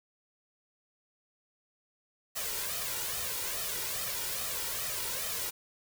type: noise with flanger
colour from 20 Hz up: white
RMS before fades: -35 dBFS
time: 2.35-5.51 s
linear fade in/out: 20 ms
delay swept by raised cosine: 1.6 to 2.13 ms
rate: 2.4 Hz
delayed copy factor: +0.65
effects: none